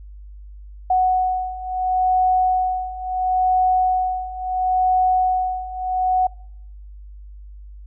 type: beating tone pair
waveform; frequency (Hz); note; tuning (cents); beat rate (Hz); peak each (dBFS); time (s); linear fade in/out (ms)
sine; 740 / 740.73; F#5 / F#5; 0 / +2; 0.73; -21 / -18; 0.9-6.27; 5
effects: noise-tail reverb RT60 0.8 s tail -25 dB re dry + added 50 Hz sine -36 dBFS peak until 7.86 s